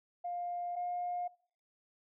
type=tone pair in turn; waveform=sine; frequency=704 / 710.5 Hz; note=F5 / F5; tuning=+14 / +30 cents; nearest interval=unison; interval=16 cents; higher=second; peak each=-35 / -33 dBFS; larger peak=second; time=0.24-0.76 / 0.76-1.28 s; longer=neither; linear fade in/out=10 ms; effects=noise-tail reverb RT60 0.5 s tail -22 dB re dry + tanh soft clip ceiling -29 dBFS